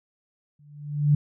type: tone with exponential growth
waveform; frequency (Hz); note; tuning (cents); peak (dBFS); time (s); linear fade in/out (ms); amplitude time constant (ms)
sine; 146.83; D3; 0; -13; 0.59-1.15; 5; 120
effects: none